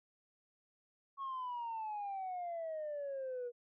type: exponential sweep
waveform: sine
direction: down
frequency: 1108.7 to 476.9 Hz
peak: -37 dBFS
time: 1.17-3.52 s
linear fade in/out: 50 ms
effects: tanh soft clip ceiling -36 dBFS